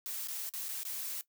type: noise with dropouts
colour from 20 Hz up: blue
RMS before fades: -39 dBFS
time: 0.06-1.21 s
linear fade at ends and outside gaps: 0 ms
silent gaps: 0.273-0.284 / 0.492-0.537 / 0.684-0.689 / 0.832-0.852 s
effects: noise-tail reverb RT60 0.1 s tail -17 dB re dry